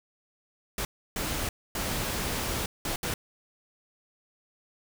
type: noise bursts at uneven times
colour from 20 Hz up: pink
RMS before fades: -31 dBFS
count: 5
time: 0.78-0.85 / 1.16-1.49 / 1.75-2.66 / 2.85-2.96 / 3.03-3.14 s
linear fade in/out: 2 ms
effects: none